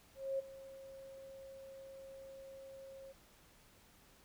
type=tone with ADSR envelope; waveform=sine; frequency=540 Hz; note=C#5; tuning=45 cents flat; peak=-33 dBFS; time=0.15-3.13 s; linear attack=240 ms; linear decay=16 ms; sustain=-17 dB; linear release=21 ms; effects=pink hiss -65 dBFS RMS until 4.24 s